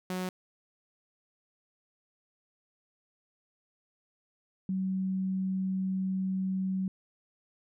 sawtooth / sine tone pair in turn, 183.8 / 189.08 Hz, F#3 / F#3, -11 / +38 cents, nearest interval unison, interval 49 cents, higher second, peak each -28 dBFS, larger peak neither, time 0.1-0.29 / 4.69-6.88 s, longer second, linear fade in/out 2 ms, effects none

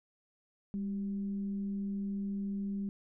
sine tone with frequency modulation, 200 Hz, G3, 35 cents sharp, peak -33 dBFS, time 0.74-2.89 s, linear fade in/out 0 ms, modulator 183 Hz, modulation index 0.2, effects none

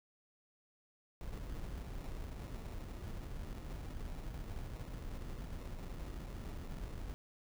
brown noise with sample-and-hold, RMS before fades -44 dBFS, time 1.21-7.14 s, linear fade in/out 0 ms, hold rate 1575 Hz, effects none

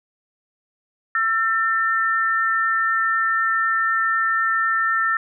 sine tone pair together, 1340 / 1798 Hz, E6 / A6, +28 / +37 cents, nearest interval perfect fourth, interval 509 cents, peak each -20 dBFS, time 1.15-5.17 s, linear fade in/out 2 ms, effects none

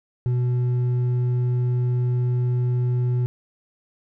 sine tone with hard clipping, 123.47 Hz, B2, in tune, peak -20 dBFS, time 0.26-3.26 s, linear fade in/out 0 ms, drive 4 dB, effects none

